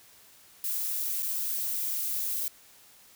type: noise with dropouts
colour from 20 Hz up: violet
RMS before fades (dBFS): -31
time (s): 0.64-2.48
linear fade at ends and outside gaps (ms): 2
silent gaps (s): 1.224-1.228
effects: white hiss -56 dBFS RMS until 3.15 s